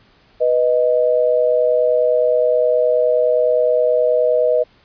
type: tone pair together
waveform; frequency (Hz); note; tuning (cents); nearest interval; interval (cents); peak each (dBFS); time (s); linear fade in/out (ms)
sine; 492.7 / 622.3; B4 / D#5; -4 / 0; major third; 404; -15; 0.4-4.64; 20
effects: pink hiss -53 dBFS RMS until 4.84 s + resampled to 11025 Hz